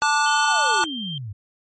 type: chord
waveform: square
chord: D major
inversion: second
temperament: equal with one note detuned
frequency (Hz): 880 / 1174.7 / 1457.9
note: A5 / D6 / F#6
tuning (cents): 0 / 0 / -26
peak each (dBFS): -21 / -24 / -22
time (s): 0.02-0.84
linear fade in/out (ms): 0
type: tone with pitch glide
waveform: sine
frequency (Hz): 3081 to 3160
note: G7 to G7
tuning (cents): -31 to +13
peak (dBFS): -29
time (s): 0.26-1.18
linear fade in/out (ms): 2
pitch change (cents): +44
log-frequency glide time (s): 0.6-0.69
type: exponential sweep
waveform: sine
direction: down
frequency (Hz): 960 to 94.8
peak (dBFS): -29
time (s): 0.43-1.33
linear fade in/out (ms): 10
effects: MP3 32 kbps